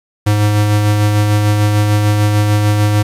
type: tone with tremolo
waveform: square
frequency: 104.6 Hz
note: G#2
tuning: 13 cents sharp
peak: -9 dBFS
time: 0.26-3.03 s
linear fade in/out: 10 ms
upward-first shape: sine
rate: 6.7 Hz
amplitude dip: 30%
effects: resampled to 32000 Hz + 7-bit

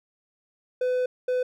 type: tone bursts at uneven times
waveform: triangle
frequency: 503 Hz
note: B4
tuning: 32 cents sharp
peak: -20 dBFS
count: 2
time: 0.81-1.06 / 1.28-1.43 s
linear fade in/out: 5 ms
effects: none

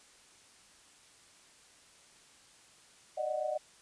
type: tone cluster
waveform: sine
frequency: 591 / 619 / 740 Hz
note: D5 / D#5 / F#5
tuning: +11 / -9 / 0 cents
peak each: -37 / -34 / -38 dBFS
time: 3.17-3.58 s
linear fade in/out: 10 ms
effects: white hiss -60 dBFS RMS until 3.81 s + resampled to 22050 Hz

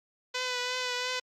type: tone with vibrato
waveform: 5% pulse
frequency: 500 Hz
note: B4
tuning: 21 cents sharp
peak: -18 dBFS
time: 0.34-1.2 s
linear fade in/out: 10 ms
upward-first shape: triangle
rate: 2.9 Hz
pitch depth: 30 cents each way
effects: low-pass 6000 Hz 12 dB/octave + Opus 48 kbps

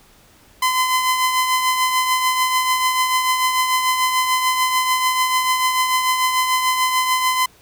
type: tone with tremolo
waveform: sawtooth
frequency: 1023 Hz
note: C6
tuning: 39 cents flat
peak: -10 dBFS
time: 0.62-7.46 s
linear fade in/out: 5 ms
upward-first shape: triangle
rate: 6.8 Hz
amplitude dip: 50%
effects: pink hiss -51 dBFS RMS until 7.61 s

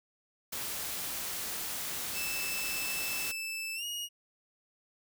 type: noise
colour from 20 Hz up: white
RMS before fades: -37 dBFS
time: 0.52-3.32 s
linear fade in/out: 10 ms
type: tone with pitch glide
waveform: sawtooth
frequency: 2637 to 2876 Hz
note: E7 to F#7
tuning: 0 to -50 cents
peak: -32 dBFS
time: 2.13-4.09 s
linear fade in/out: 50 ms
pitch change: +150 cents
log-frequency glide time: 3.75-3.84 s
effects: none

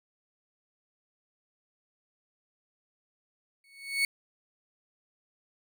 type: tone with exponential growth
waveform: 35% pulse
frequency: 2217 Hz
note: C#7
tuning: in tune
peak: -20 dBFS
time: 3.64-4.05 s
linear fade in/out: 2 ms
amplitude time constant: 87 ms
effects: none

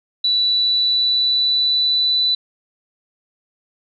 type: tone with pitch glide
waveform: sine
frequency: 3952 to 3982 Hz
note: B7 to B7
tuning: 0 to +14 cents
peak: -14 dBFS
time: 0.24-2.35 s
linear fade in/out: 5 ms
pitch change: +14 cents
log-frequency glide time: 0.34-2.24 s
effects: none

